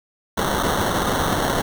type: noise with sample-and-hold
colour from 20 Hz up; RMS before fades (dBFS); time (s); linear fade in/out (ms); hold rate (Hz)
violet; -21; 0.37-1.62; 10; 2450
effects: none